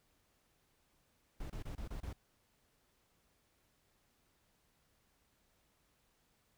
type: noise bursts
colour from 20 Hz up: brown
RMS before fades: -43 dBFS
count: 6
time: 1.4-2.13 s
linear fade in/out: 5 ms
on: 100 ms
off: 26 ms
effects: pink hiss -75 dBFS RMS until 6.57 s